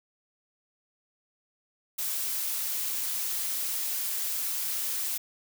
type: noise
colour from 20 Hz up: blue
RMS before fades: -31 dBFS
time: 1.98-5.18 s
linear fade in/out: 10 ms
effects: none